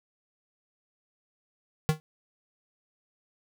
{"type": "tone with exponential decay", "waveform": "square", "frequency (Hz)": 155.56, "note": "D#3", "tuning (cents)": 0, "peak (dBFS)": -17, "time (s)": [1.89, 2], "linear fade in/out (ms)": 0, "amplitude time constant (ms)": 23, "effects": []}